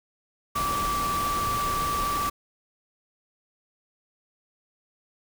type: tone in noise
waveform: sine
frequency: 1160 Hz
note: D6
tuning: 22 cents flat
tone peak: -25 dBFS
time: 0.55-2.3 s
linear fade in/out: 10 ms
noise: pink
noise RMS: -32 dBFS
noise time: 0.55-2.3 s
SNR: +4 dB
effects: none